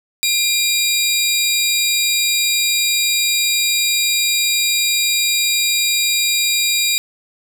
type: tone pair together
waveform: 20% pulse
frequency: 2400 / 3817 Hz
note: D7 / A#7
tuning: +37 / +40 cents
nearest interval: minor sixth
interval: 803 cents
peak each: -12 dBFS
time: 0.23-6.98 s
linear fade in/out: 0 ms
effects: none